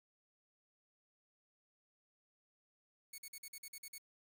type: tone bursts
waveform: 5% pulse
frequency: 2217 Hz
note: C#7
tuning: in tune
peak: -37 dBFS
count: 9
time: 3.13-3.982 s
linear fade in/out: 5 ms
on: 52 ms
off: 48 ms
effects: 11-bit